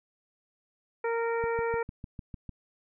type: harmonic tone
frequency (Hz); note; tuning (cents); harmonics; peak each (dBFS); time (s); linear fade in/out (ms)
462.3; A#4; -14; 1 / 2 / 3 / 4 / 5; -28 / -34 / -38 / -40 / -42; 1.04-1.83; 5
type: click train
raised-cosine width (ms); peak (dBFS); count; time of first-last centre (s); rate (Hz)
5; -27; 8; 1.44-2.493; 6.65
effects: none